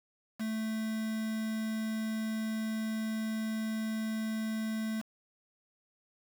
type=tone with quantisation; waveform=triangle; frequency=220 Hz; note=A3; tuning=in tune; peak=-30 dBFS; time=0.39-5.02 s; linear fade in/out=20 ms; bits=7; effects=none